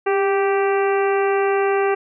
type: harmonic tone with a mistuned harmonic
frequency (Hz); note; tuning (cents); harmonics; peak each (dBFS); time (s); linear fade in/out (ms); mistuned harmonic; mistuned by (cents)
390.6; G4; -6; 1 / 2 / 3 / 4 / 5 / 6 / 7; -17 / -23 / -27 / -29 / -31 / -33 / -34; 0.06-1.95; 10; 1; +31
effects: none